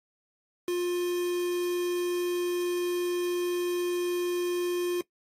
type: tone with quantisation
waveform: triangle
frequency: 353.6 Hz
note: F4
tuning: 22 cents sharp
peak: -24 dBFS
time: 0.68-5.01 s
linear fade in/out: 2 ms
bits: 6
effects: noise-tail reverb RT60 0.1 s tail -19 dB re dry + AAC 48 kbps